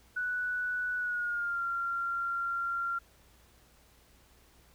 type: tone with pitch glide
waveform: sine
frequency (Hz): 1480 to 1380.9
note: F#6 to F6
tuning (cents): 0 to -20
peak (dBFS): -30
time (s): 0.16-2.99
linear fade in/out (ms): 10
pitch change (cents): -120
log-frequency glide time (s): 0.97-1.63
effects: added 60 Hz sine -64 dBFS peak until 4.74 s + pink hiss -63 dBFS RMS until 4.74 s